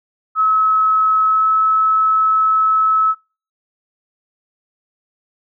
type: tone with pitch glide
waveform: sine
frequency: 1289 to 1297.2 Hz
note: E6 to E6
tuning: -39 to -28 cents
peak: -11 dBFS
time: 0.35-3.15 s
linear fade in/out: 50 ms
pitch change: +11 cents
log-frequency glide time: 1.25-1.47 s
effects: noise-tail reverb RT60 0.4 s tail -26 dB re dry